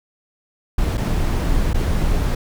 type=noise with dropouts; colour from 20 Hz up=brown; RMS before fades=-18 dBFS; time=0.78-2.35 s; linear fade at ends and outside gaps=5 ms; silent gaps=0.972-0.977 / 1.733-1.743 s; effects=none